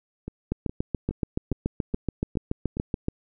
two click trains, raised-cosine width 3 ms, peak -12 / -20 dBFS, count 19 / 7, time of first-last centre 0.52-3.084 / 0.28-2.77 s, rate 7.02 / 2.41 Hz, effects none

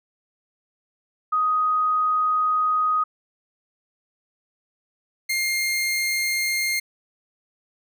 sine / sawtooth tone pair in turn, 1250 / 2118 Hz, D#6 / C7, +8 / +21 cents, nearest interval major sixth, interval 913 cents, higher second, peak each -18 dBFS, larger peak neither, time 1.32-3.04 / 5.29-6.8 s, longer first, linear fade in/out 10 ms, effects none

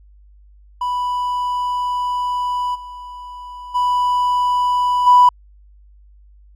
triangle tone with level steps, 987.8 Hz, B5, in tune, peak -16 / -29 / -12 / -3 dBFS, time 0.81-5.29 s, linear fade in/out 5 ms, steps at 2.74 / 3.74 / 5.06 s, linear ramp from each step 20 ms, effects tanh soft clip ceiling -3 dBFS + added 50 Hz sine -44 dBFS peak until 6.55 s

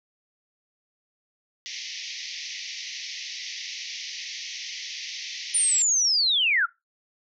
white band-pass noise, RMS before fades -36 dBFS, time 1.66-5.82 s, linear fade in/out 0 ms, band 1900 to 6200 Hz, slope 96 dB/octave
sine linear sweep, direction down, 9300 to 1294 Hz, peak -19 dBFS, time 5.54-6.66 s, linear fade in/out 10 ms
effects noise-tail reverb RT60 0.2 s tail -20 dB re dry

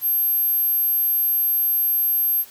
sine tone, 12480 Hz, G9, 9 cents flat, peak -17 dBFS, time 0.01-2.45 s, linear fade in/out 50 ms, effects white hiss -46 dBFS RMS until 2.5 s

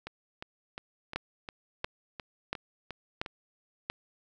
two click trains, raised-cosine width 0.3 ms, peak -15 / -23 dBFS, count 5 / 10, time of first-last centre 1.16-3.9 / 0.07-3.261 s, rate 1.46 / 2.82 Hz, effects none

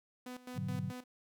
sawtooth tone with tremolo, 250.2 Hz, B3, 23 cents sharp, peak -39 dBFS, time 0.26-1.04 s, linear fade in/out 5 ms, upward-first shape square, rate 4.7 Hz, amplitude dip 80%
sine chord, G# half-diminished seventh, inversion none, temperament equal, 103.83 / 123.47 / 146.83 / 185 Hz, G#2 / B2 / D3 / F#3, 0 / 0 / 0 / 0 cents, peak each -41 / -42 / -40 / -39 dBFS, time 0.54-0.93 s, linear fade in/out 50 ms
effects none

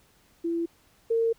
sine tone pair in turn, 336.2 / 456.8 Hz, E4 / A#4, +34 / -35 cents, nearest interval perfect fourth, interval 531 cents, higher second, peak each -25 / -21 dBFS, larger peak second, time 0.44-0.66 / 1.1-1.33 s, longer second, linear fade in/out 10 ms, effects pink hiss -62 dBFS RMS until 1.38 s

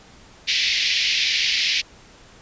pink band-pass noise, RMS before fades -21 dBFS, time 0.47-1.82 s, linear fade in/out 20 ms, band 2100 to 5500 Hz, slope 48 dB/octave, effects pink hiss -48 dBFS RMS until 2.41 s + resampled to 16000 Hz

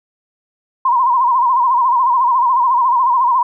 sine tone with vibrato, 1000 Hz, B5, 21 cents sharp, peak -10 dBFS, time 0.85-3.43 s, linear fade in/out 5 ms, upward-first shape sine, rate 14 Hz, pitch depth 110 cents each way, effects none

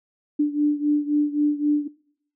sine beating tone pair, 294 / 297.8 Hz, D4 / D4, +2 / +24 cents, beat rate 3.8 Hz, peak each -20 / -23 dBFS, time 0.39-1.88 s, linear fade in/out 10 ms, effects noise-tail reverb RT60 0.7 s tail -24 dB re dry

